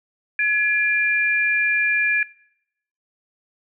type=tone pair together; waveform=sine; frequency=1692 / 2386 Hz; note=G#6 / D7; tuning=+32 / +27 cents; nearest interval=tritone; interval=595 cents; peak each=-20 dBFS; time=0.39-2.23 s; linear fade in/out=2 ms; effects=noise-tail reverb RT60 0.8 s tail -22 dB re dry